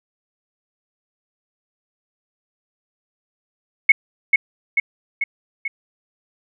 sine tone with echo, 2192 Hz, C#7, 20 cents flat, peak -5 dBFS, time 3.89-3.92 s, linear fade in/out 5 ms, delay 440 ms, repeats 4, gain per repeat -4 dB, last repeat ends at 5.68 s, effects none

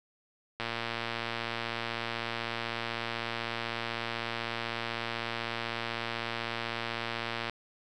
click train, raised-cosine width 0.3 ms, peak -17 dBFS, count 801, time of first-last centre 0.6-7.497 s, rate 116 Hz, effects none

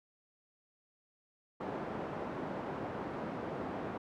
pink band-pass noise, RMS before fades -40 dBFS, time 1.6-3.98 s, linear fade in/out 10 ms, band 190 to 1000 Hz, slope 12 dB/octave, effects none

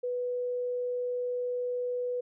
sine tone, 493.2 Hz, B4, 2 cents flat, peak -29 dBFS, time 0.03-2.21 s, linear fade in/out 10 ms, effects none

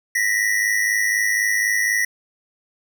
square tone pair together, 1871.5 / 1975.5 Hz, A#6 / B6, +6 / 0 cents, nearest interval minor second, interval 94 cents, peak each -21 dBFS, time 0.15-2.05 s, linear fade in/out 5 ms, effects none

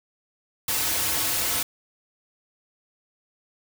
white noise with comb filter, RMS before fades -25 dBFS, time 0.68-1.63 s, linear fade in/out 5 ms, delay 5 ms, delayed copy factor -0.75, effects none

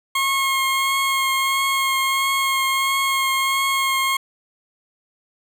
20% pulse tone with vibrato, 1080 Hz, C#6, 45 cents flat, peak -13 dBFS, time 0.15-4.17 s, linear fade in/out 5 ms, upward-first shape triangle, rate 1.5 Hz, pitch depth 15 cents each way, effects none

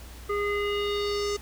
square tone with low-pass filter sweep, 409.7 Hz, G#4, 24 cents flat, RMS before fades -28 dBFS, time 0.29-1.37 s, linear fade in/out 10 ms, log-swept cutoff 1600 to 6500 Hz, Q 3.2, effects added 60 Hz sine -43 dBFS peak until 1.41 s + pink hiss -48 dBFS RMS until 1.41 s

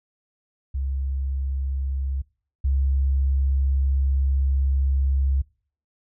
sine tone pair in turn, 67.5 / 67.77 Hz, C#2 / C#2, -45 / -39 cents, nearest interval unison, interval 6 cents, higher second, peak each -23 / -18 dBFS, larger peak second, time 0.74-2.22 / 2.64-5.42 s, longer second, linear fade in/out 10 ms, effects noise-tail reverb RT60 0.5 s tail -25 dB re dry

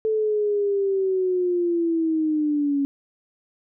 sine linear sweep, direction down, 440 to 277.2 Hz, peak -19 dBFS, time 0.05-2.85 s, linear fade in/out 0 ms, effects none

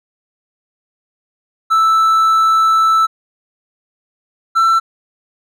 triangle tone pair in turn, 1318.5 / 1339.2 Hz, E6 / E6, 0 / +27 cents, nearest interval unison, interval 27 cents, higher second, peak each -7 dBFS, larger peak neither, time 1.7-3.07 / 4.55-4.8 s, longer first, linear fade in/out 20 ms, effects none

